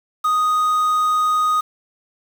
triangle tone with quantisation, 1244.5 Hz, D#6, in tune, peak -13 dBFS, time 0.24-1.61 s, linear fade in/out 10 ms, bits 6, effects none

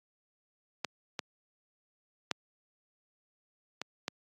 clicks, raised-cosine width 0.2 ms, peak -14 / -16 / -11 / -18 / -15 dBFS, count 5, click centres 0.847 / 1.192 / 2.313 / 3.816 / 4.081 s, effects high-pass 150 Hz 12 dB/octave + AAC 64 kbps

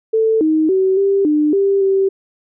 sine tone with pitch steps, 443.3 / 313.5 / 379.4 / 394.4 / 300.8 / 394.7 / 387.6 Hz, A4 / D#4 / F#4 / G4 / D4 / G4 / G4, +13 / +13 / +43 / +11 / +42 / +12 / -20 cents, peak -11 dBFS, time 0.13-2.09 s, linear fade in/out 10 ms, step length 280 ms, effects none

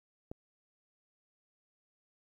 click, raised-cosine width 2 ms, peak -28 dBFS, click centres 0.315 s, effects 11-bit

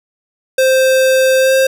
square tone with pitch glide, 523.3 to 529.7 Hz, C5 to C5, 0 to +21 cents, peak -9 dBFS, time 0.58-1.67 s, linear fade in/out 5 ms, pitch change +21 cents, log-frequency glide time 1.38-1.54 s, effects none

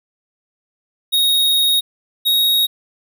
square tone pair in turn, 3753 / 3769 Hz, A#7 / A#7, +11 / +18 cents, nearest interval unison, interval 7 cents, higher second, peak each -13 dBFS, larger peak neither, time 1.12-1.81 / 2.25-2.67 s, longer first, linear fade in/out 20 ms, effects none

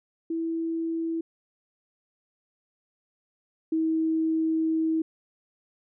sine tone pair in turn, 328.5 / 320.8 Hz, E4 / E4, -6 / -47 cents, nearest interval unison, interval 41 cents, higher first, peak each -26 / -22 dBFS, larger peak second, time 0.3-1.21 / 3.72-5.02 s, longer second, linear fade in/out 5 ms, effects none

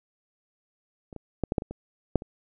clicks, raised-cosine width 2 ms, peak -29 / -25 / -12 / -12 / -10 / -21 / -23 / -7 / -25 dBFS, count 9, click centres 1.128 / 1.163 / 1.437 / 1.521 / 1.582 / 1.621 / 1.71 / 2.157 / 2.221 s, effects none

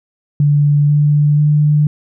sine tone with pitch steps, 145.8 / 147.49 / 149.21 Hz, D3 / D3 / D3, -12 / +8 / +28 cents, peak -8 dBFS, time 0.4-1.87 s, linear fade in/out 2 ms, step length 490 ms, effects none

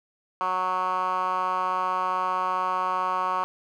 10% pulse tone with band-pass filter, 184.5 Hz, F#3, 5 cents flat, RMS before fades -26 dBFS, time 0.41-3.44 s, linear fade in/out 0 ms, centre 1100 Hz, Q 3.9, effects none

